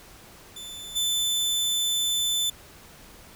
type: tone with level steps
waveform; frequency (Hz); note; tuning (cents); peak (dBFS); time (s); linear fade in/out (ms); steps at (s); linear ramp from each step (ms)
sawtooth; 3520; A7; 0; -34 / -20; 0.56-2.5; 5; 0.95; 20
effects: pink hiss -49 dBFS RMS until 3.35 s